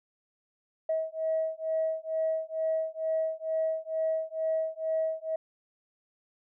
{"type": "beating tone pair", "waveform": "sine", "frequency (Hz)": [639, 641.2], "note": ["D#5", "E5"], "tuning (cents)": [46, -48], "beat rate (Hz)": 2.2, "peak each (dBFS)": -30, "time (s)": [0.89, 5.36], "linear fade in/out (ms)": 5, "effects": ["tanh soft clip ceiling -20 dBFS"]}